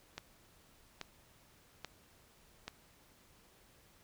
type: click train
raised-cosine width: 0.2 ms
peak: -24 dBFS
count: 4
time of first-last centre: 0.18-2.68 s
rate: 1.2 Hz
effects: pink hiss -65 dBFS RMS until 4.03 s